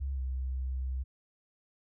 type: tone with pitch glide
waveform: sine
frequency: 68 to 64.78 Hz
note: C#2 to C2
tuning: -33 to -17 cents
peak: -31 dBFS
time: 0-1.04 s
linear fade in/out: 20 ms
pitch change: -84 cents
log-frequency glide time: 0.14-0.2 s
effects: none

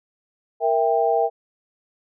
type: chord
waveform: sine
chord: E diminished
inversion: second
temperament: equal with one note detuned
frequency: 466.2 / 659.3 / 790.8 Hz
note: Bb4 / E5 / G5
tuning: 0 / 0 / +15 cents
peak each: -21 dBFS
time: 0.6-1.3 s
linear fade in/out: 50 ms
effects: none

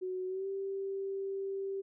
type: tone with pitch glide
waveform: sine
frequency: 370 to 390.4 Hz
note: F#4 to G4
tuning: 0 to -7 cents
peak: -34 dBFS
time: 0.01-1.82 s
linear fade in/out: 20 ms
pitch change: +93 cents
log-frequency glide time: 0.27-0.47 s
effects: none

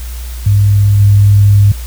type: tone with level steps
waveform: sine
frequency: 101.5 Hz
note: G#2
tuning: 39 cents flat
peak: -5 / -3 dBFS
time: 0.46-1.72 s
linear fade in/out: 5 ms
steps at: 0.99 s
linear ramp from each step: 20 ms
effects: added 60 Hz sine -20 dBFS peak until 1.86 s + white hiss -33 dBFS RMS until 1.86 s

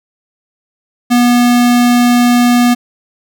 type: tone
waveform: square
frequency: 242.7 Hz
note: B3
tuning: 30 cents flat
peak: -7 dBFS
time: 1.1-2.75 s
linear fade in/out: 20 ms
effects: none

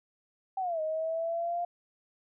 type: linear two-way sweep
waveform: sine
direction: down then up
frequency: 782 to 622.3 to 701 Hz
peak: -29 dBFS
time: 0.57-1.65 s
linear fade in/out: 5 ms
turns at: 0.81 s
effects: none

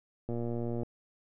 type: click train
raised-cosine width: 2 ms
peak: -23 dBFS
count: 65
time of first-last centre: 0.29-0.832 s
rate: 118 Hz
effects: none

